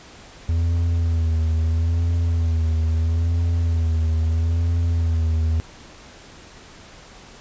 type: tone with vibrato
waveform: triangle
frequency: 82.41 Hz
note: E2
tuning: in tune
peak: -15 dBFS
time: 0.49-5.6 s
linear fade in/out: 0 ms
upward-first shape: sine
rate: 0.76 Hz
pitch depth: 48 cents each way
effects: pink hiss -44 dBFS RMS until 7.4 s + resampled to 16000 Hz